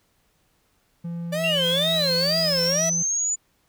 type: tone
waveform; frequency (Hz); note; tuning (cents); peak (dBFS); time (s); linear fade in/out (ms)
triangle; 170; F3; -46; -26; 1.04-3.03; 10
type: tone with vibrato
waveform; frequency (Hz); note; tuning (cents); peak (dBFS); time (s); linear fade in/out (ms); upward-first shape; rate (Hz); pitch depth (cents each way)
45% pulse; 576; D5; -34; -24; 1.32-2.9; 10; sine; 2.1; 220
type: linear sweep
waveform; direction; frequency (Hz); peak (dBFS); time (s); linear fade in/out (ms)
sine; up; 2678 to 7040; -21; 1.43-3.36; 20
type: noise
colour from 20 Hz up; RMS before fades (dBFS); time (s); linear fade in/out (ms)
white; -41; 1.63-2.74; 10
effects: pink hiss -66 dBFS RMS until 3.68 s